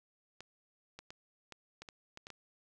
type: clicks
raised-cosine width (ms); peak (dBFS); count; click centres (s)
0.2; -30; 9; 0.406 / 0.99 / 1.105 / 1.523 / 1.82 / 1.888 / 2.174 / 2.269 / 2.303
effects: none